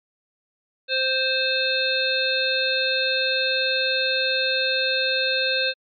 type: harmonic tone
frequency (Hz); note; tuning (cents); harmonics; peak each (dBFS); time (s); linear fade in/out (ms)
523.3; C5; 0; 1 / 3 / 5 / 7 / 8; -26 / -26 / -26 / -26 / -26; 0.88-5.74; 50
effects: MP3 64 kbps